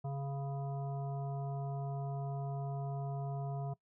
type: harmonic tone with a mistuned harmonic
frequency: 138.59 Hz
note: C#3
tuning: in tune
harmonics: 1 / 3 / 5 / 7 / 9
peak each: -36 / -49 / -45 / -54 / -60 dBFS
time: 0.04-3.74 s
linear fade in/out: 10 ms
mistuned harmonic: 7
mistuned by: +27 cents
effects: noise-tail reverb RT60 0.1 s tail -21 dB re dry